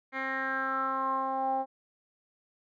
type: tone with low-pass filter sweep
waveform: 10% pulse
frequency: 266 Hz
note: C4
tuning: 29 cents sharp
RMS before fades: -31 dBFS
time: 0.12-1.66 s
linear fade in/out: 50 ms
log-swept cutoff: 2200 to 720 Hz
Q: 5.9
effects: none

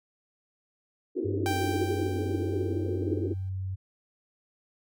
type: band-pass noise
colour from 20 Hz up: pink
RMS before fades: -31 dBFS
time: 1.15-3.34 s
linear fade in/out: 20 ms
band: 300 to 410 Hz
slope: 48 dB/octave
type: tone with pitch glide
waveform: sine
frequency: 98.8 to 94.67 Hz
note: G2 to F#2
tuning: +14 to +40 cents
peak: -30 dBFS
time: 1.24-3.76 s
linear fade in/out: 20 ms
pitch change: -74 cents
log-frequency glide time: 1.41-1.53 s
type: tone with exponential decay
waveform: sawtooth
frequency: 784 Hz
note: G5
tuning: in tune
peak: -24 dBFS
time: 1.46-3.49 s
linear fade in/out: 0 ms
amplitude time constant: 440 ms
effects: none

